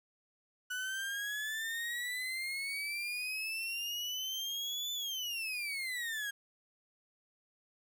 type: exponential two-way sweep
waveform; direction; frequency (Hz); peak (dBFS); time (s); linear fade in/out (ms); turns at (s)
35% pulse; up then down; 1480 to 3520 to 1614; -34; 0.7-6.31; 10; 4.93
effects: 11-bit